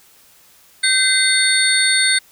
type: tone cluster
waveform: sine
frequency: 1549 / 2054 / 3665 / 4403 / 8800 Hz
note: G6 / C7 / A#7 / C#8 / C#9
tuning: -21 / -33 / -30 / -13 / -14 cents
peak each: -19 dBFS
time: 0.83-2.19 s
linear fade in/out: 10 ms
effects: white hiss -50 dBFS RMS until 2.31 s